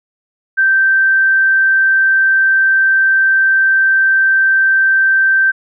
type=tone; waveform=sine; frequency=1560 Hz; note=G6; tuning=9 cents flat; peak=-8 dBFS; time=0.57-5.52 s; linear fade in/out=20 ms; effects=none